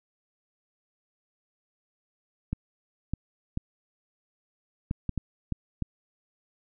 clicks, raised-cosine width 5 ms, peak -16 dBFS, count 8, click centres 2.53 / 3.136 / 3.574 / 4.911 / 5.093 / 5.177 / 5.523 / 5.823 s, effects none

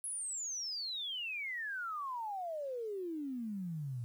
sine exponential sweep, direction down, 10790 to 115.3 Hz, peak -37 dBFS, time 0.04-4.04 s, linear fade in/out 0 ms, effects 11-bit

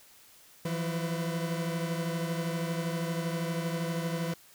40% pulse tone cluster, 164.9 / 177.5 / 505 Hz, E3 / F3 / B4, +1 / +28 / +39 cents, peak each -31 / -37 / -37 dBFS, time 0.65-4.34 s, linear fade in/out 5 ms, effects white hiss -57 dBFS RMS until 4.54 s

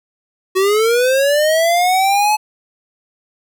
square linear sweep, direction up, 370 to 862 Hz, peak -12 dBFS, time 0.55-2.37 s, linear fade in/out 20 ms, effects none

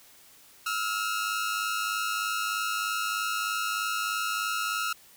sawtooth tone pair together, 1300 / 1403.2 Hz, E6 / F6, -24 / +8 cents, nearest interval minor second, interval 132 cents, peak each -27 dBFS, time 0.66-4.93 s, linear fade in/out 5 ms, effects white hiss -55 dBFS RMS until 5.16 s

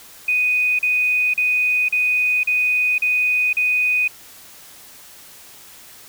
sine tone bursts, 2489 Hz, D#7, in tune, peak -15 dBFS, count 7, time 0.28-4.078 s, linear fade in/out 5 ms, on 510 ms, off 38 ms, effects white hiss -43 dBFS RMS until 6.08 s

